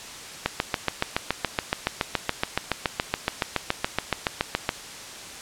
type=click train; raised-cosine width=0.3 ms; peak=-5 dBFS; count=31; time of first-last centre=0.46-4.691 s; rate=7.09 Hz; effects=white hiss -39 dBFS RMS until 5.41 s + low-pass 8000 Hz 12 dB/octave